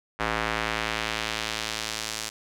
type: tone with band-pass filter sweep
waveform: square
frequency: 55 Hz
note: A1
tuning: in tune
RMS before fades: -30 dBFS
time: 0.19-2.3 s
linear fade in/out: 20 ms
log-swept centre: 1500 to 6400 Hz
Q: 0.91
effects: none